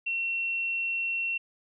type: tone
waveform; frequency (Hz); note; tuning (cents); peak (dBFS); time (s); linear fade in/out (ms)
sine; 2720; F7; -46; -27; 0.06-1.38; 10
effects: none